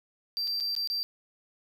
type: tone with dropouts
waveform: triangle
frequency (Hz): 4699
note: D8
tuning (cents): 0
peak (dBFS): -27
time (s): 0.37-1.03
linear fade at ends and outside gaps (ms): 0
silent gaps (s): 0.473-0.477 / 0.601-0.607 / 0.751-0.764 / 0.874-0.9
effects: none